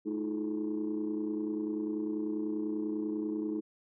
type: tone cluster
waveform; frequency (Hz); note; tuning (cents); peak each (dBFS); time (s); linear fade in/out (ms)
sine; 214.6 / 314 / 344.2 / 428.2; A3 / D#4 / F4 / A4; -43 / +16 / -25 / -47; -38 / -32 / -40 / -40; 0.05-3.61; 20
effects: tanh soft clip ceiling -25 dBFS